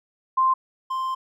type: tone pair in turn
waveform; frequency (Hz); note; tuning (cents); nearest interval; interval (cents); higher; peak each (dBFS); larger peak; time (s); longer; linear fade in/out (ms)
sine / triangle; 1046.5 / 1046.5; C6 / C6; 0 / 0; unison; 0; neither; -16 / -22; first; 0.37-0.54 / 0.9-1.15; second; 10
effects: none